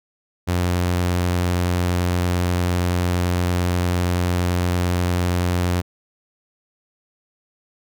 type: tone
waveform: sawtooth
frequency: 88.8 Hz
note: F2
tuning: 29 cents sharp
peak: -14 dBFS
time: 0.47-5.82 s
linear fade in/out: 20 ms
effects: none